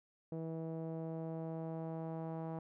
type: tone with low-pass filter sweep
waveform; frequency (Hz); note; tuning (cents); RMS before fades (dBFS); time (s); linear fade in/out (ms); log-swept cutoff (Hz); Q
sawtooth; 162.2; E3; -28; -42; 0.32-2.59; 2; 530 to 830; 2
effects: none